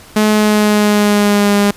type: tone with pitch glide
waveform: sawtooth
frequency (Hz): 213.3 to 203.3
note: G#3 to G#3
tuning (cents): +46 to -37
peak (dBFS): -5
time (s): 0.16-1.71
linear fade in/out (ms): 5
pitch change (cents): -83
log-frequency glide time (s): 0.29-1.54
effects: pink hiss -39 dBFS RMS until 1.76 s + resampled to 32000 Hz